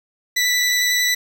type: tone with vibrato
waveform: 20% pulse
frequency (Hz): 1975.5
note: B6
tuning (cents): 0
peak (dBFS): -11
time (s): 0.36-1.15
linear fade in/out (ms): 10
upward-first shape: sine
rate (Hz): 11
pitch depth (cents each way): 10
effects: 7-bit